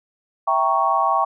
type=chord; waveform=sine; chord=E diminished seventh; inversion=none; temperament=equal; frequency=659.3 / 784 / 932.3 / 1108.7 Hz; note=E5 / G5 / Bb5 / Db6; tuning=0 / 0 / 0 / 0 cents; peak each=-24 / -21 / -23 / -19 dBFS; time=0.47-1.25 s; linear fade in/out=10 ms; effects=none